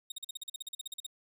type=tone bursts; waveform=sawtooth; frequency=3729 Hz; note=A#7; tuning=in tune; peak=-34 dBFS; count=16; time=0.1-1.065 s; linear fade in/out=5 ms; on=20 ms; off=43 ms; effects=none